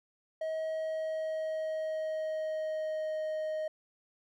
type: tone with pitch glide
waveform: triangle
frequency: 636 to 623.3 Hz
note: D#5 to D#5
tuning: +38 to +3 cents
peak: -30 dBFS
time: 0.41-3.68 s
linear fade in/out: 5 ms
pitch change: -35 cents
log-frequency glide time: 0.62-3.2 s
effects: none